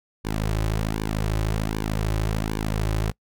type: tone with flanger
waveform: sawtooth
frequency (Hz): 53.4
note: G#1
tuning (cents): +49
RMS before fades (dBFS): -25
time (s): 0.24-3.12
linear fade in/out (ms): 20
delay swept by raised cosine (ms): 1.5 to 4.4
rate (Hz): 1.3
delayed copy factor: -0.8
effects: noise-tail reverb RT60 0.1 s tail -25 dB re dry